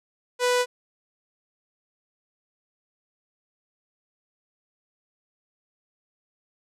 sawtooth tone with low-pass filter, 494.2 Hz, B4, 1 cent sharp, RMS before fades -22 dBFS, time 0.39-0.66 s, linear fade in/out 50 ms, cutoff 9200 Hz, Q 0.93, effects none

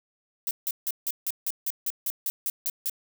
violet noise bursts, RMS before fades -28 dBFS, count 13, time 0.47-2.897 s, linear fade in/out 0 ms, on 39 ms, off 160 ms, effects none

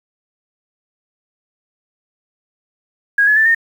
sine tone with pitch steps, 1643 / 1702.9 / 1765 / 1829.4 Hz, G#6 / G#6 / A6 / A#6, -19 / +43 / +5 / -33 cents, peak -9 dBFS, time 3.18-3.548 s, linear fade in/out 5 ms, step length 92 ms, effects 7-bit

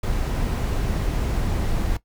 brown noise, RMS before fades -23 dBFS, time 0.03-1.97 s, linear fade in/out 5 ms, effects noise-tail reverb RT60 0.1 s tail -17 dB re dry

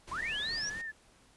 pink low-pass noise, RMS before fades -48 dBFS, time 0.07-0.82 s, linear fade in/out 10 ms, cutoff 9600 Hz, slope 12 dB/octave
sine linear sweep, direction up, 932.3 to 5920 Hz, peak -34 dBFS, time 0.11-0.7 s, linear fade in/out 10 ms
sine tone with vibrato, 1762 Hz, A6, 2 cents sharp, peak -37 dBFS, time 0.17-0.92 s, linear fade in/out 20 ms, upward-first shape sine, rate 3.5 Hz, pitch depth 81 cents each way
effects pink hiss -63 dBFS RMS until 1.36 s + resampled to 24000 Hz

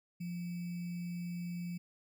sine tone with sample-and-hold, 174.61 Hz, F3, in tune, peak -37 dBFS, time 0.2-1.78 s, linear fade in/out 10 ms, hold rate 2450 Hz, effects none

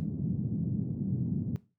white band-pass noise, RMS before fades -32 dBFS, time 0-1.56 s, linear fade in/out 0 ms, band 110 to 200 Hz, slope 24 dB/octave, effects noise-tail reverb RT60 0.3 s tail -18 dB re dry

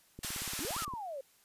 click train, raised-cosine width 3 ms, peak -32 dBFS, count 14, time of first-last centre 0.19-0.937 s, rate 17.4 Hz
white band-pass noise, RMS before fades -39 dBFS, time 0.23-0.85 s, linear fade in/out 5 ms, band 780 to 12000 Hz, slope 12 dB/octave
sine exponential two-way sweep, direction up then down, 246.9 to 1400 to 517 Hz, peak -38 dBFS, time 0.6-1.21 s, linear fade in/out 5 ms, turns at 0.79 s
effects white hiss -66 dBFS RMS until 1.44 s + resampled to 32000 Hz

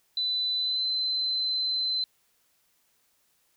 sine tone with pitch glide, 4000 to 4061 Hz, B7 to B7, +21 to +48 cents, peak -25 dBFS, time 0.17-2.04 s, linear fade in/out 2 ms, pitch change +27 cents, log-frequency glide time 0.57-0.86 s, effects white hiss -69 dBFS RMS until 3.56 s

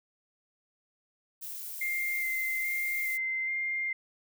violet noise, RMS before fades -40 dBFS, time 1.41-3.18 s, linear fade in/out 20 ms
sine tone with vibrato, 2093 Hz, C7, in tune, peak -29 dBFS, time 1.81-3.93 s, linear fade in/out 5 ms, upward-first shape square, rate 1.2 Hz, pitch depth 13 cents each way
effects none

